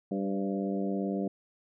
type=harmonic tone with a mistuned harmonic; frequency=98 Hz; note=G2; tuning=in tune; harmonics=2 / 3 / 4 / 5 / 6 / 7; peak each=-31 / -35 / -37 / -39 / -41 / -42 dBFS; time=0.11-1.28 s; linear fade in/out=5 ms; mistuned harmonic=5; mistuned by=+35 cents; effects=none